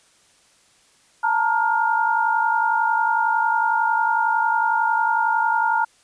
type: tone cluster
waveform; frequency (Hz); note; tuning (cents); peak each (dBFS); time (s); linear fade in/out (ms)
sine; 883 / 934 / 1415; A5 / A#5 / F6; +6 / +3 / +22; -21 / -21 / -22; 1.23-5.85; 10
effects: white hiss -57 dBFS RMS until 6.03 s + resampled to 22050 Hz